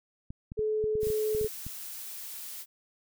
clicks, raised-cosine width 5 ms, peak -27 dBFS, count 12, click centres 0.305 / 0.519 / 0.592 / 0.841 / 0.954 / 1.032 / 1.07 / 1.102 / 1.349 / 1.413 / 1.446 / 1.666 s
sine tone, 430.8 Hz, A4, 37 cents flat, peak -26 dBFS, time 0.57-1.48 s, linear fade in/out 20 ms
blue noise, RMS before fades -41 dBFS, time 1-2.66 s, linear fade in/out 50 ms
effects none

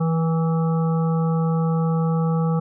harmonic tone with a mistuned harmonic, 163.8 Hz, E3, 11 cents flat, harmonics 1 / 3 / 5 / 7 / 8, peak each -18 / -28 / -32 / -35 / -36 dBFS, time 0-2.6 s, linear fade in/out 10 ms, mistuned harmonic 3, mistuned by -20 cents, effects none

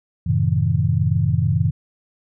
sine chord, F# diminished seventh, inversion none, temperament just, 92.5 / 111 / 133.2 / 159.84 Hz, F#2 / A2 / C3 / Eb3, 0 / +16 / +31 / +47 cents, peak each -21 dBFS, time 0.26-1.71 s, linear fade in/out 10 ms, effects none

